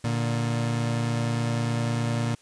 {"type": "tone pair together", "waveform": "30% pulse", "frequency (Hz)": [116.54, 146.49], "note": ["A#2", "D3"], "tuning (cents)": [0, -4], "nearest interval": "major third", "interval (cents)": 396, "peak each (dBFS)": [-22, -29], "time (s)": [0.04, 2.35], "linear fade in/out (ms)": 5, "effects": ["white hiss -58 dBFS RMS until 2.41 s", "resampled to 22050 Hz"]}